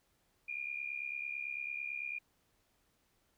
sine tone with amplitude modulation, 2420 Hz, D#7, 49 cents flat, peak -34 dBFS, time 0.48-2.19 s, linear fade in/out 10 ms, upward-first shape sine, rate 69 Hz, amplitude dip 80%, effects pink hiss -75 dBFS RMS until 3.37 s

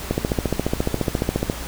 click train, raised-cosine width 2 ms, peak -6 dBFS, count 21, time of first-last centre 0.11-1.499 s, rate 14.4 Hz, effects added 60 Hz sine -34 dBFS peak until 1.67 s + pink hiss -33 dBFS RMS until 1.67 s

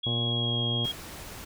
sine tone with pitch glide, 3322 to 3272 Hz, G#7 to G#7, 0 to -26 cents, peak -28 dBFS, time 0.03-0.92 s, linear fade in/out 10 ms, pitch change -26 cents, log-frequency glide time 0.2-0.61 s
harmonic tone, 118.5 Hz, A#2, 29 cents sharp, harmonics 1 / 2 / 3 / 4 / 5 / 6 / 7 / 9, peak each -29 / -35 / -39 / -41 / -43 / -45 / -46 / -48 dBFS, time 0.06-0.86 s, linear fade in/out 5 ms
pink noise, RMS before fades -42 dBFS, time 0.84-1.45 s, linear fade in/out 10 ms
effects none

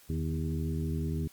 harmonic tone with a mistuned harmonic, 80.4 Hz, E2, 43 cents flat, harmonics 1 / 2 / 3 / 4 / 5, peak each -33 / -33 / -38 / -41 / -43 dBFS, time 0.09-1.28 s, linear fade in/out 10 ms, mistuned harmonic 2, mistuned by -64 cents, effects white hiss -58 dBFS RMS until 1.32 s + Opus 48 kbps

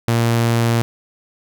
sawtooth tone, 116.54 Hz, A#2, in tune, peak -10 dBFS, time 0.08-0.82 s, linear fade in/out 0 ms, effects none

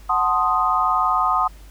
sine chord, F# diminished seventh, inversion none, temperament equal, 740 / 880 / 1046.5 / 1244.5 Hz, F#5 / A5 / C6 / Eb6, 0 / 0 / 0 / 0 cents, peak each -23 / -25 / -22 / -19 dBFS, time 0.09-1.48 s, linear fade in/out 10 ms, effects added 50 Hz sine -40 dBFS peak until 1.7 s + pink hiss -51 dBFS RMS until 1.7 s

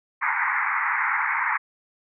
white band-pass noise, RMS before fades -24 dBFS, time 0.21-1.58 s, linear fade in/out 20 ms, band 840 to 2200 Hz, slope 96 dB/octave, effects none

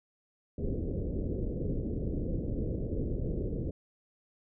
pink low-pass noise, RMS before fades -33 dBFS, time 0.58-3.71 s, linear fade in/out 5 ms, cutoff 510 Hz, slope 48 dB/octave, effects none

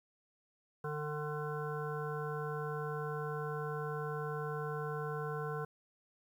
harmonic tone, 150 Hz, D3, 37 cents sharp, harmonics 1 / 3 / 5 / 7 / 9 / 10, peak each -40 / -40 / -47 / -45 / -48 / -48 dBFS, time 0.84-5.65 s, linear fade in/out 5 ms, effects 11-bit

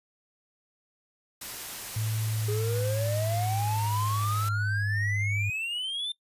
white noise, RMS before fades -38 dBFS, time 1.41-4.49 s, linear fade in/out 5 ms
sine tone with pitch glide, 110 to 102.63 Hz, A2 to G#2, 0 to -20 cents, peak -27 dBFS, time 1.96-5.5 s, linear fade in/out 5 ms, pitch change -120 cents, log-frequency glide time 2.2-5.18 s
triangle exponential sweep, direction up, 409.4 to 3607 Hz, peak -28 dBFS, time 2.48-6.12 s, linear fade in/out 5 ms
effects noise-tail reverb RT60 0.1 s tail -20 dB re dry + resampled to 32000 Hz

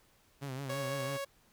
sawtooth tone with vibrato, 134.7 Hz, C#3, 49 cents flat, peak -34 dBFS, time 0.41-1.18 s, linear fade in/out 20 ms, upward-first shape sine, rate 6 Hz, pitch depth 86 cents each way
sawtooth tone, 554.4 Hz, C#5, in tune, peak -32 dBFS, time 0.69-1.25 s, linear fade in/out 10 ms
effects pink hiss -67 dBFS RMS until 1.52 s

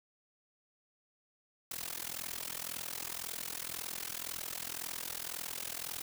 white noise with amplitude modulation, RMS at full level -37 dBFS, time 1.71-6.02 s, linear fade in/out 5 ms, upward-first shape sine, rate 41.9 Hz, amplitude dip 95%, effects none

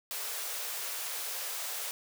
white high-pass noise, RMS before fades -37 dBFS, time 0.11-1.91 s, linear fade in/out 0 ms, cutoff 410 Hz, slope 48 dB/octave, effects none

